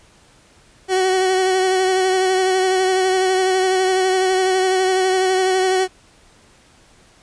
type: tone with vibrato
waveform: 30% pulse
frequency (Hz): 374.7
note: F#4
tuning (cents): +22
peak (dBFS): -12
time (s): 0.88-5.88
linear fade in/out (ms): 50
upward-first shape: sine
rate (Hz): 12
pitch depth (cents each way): 25
effects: pink hiss -51 dBFS RMS until 7.22 s + resampled to 22050 Hz